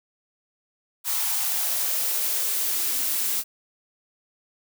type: noise with high-pass filter sweep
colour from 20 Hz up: blue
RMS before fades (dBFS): -25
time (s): 1.04-3.44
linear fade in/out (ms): 50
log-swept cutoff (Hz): 960 to 230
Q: 3
effects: none